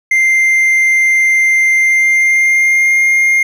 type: tone with pitch glide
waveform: triangle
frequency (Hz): 2093 to 2120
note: C7 to C7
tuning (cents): 0 to +22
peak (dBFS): -6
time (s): 0.11-3.43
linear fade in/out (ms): 5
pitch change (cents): +22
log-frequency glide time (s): 1.75-3.01
effects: none